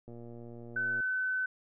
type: click train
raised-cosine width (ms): 2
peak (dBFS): -35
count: 110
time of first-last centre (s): 0.08-1.004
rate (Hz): 118
type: tone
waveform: sine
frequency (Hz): 1515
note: F#6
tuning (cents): +40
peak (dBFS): -29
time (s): 0.76-1.46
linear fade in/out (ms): 5
effects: none